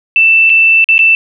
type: tone with dropouts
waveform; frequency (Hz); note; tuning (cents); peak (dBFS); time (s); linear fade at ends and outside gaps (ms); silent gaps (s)
sine; 2661; E7; +16; -4; 0.16-1.15; 1; 0.496-0.5 / 0.843-0.888 / 0.981-0.991
effects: none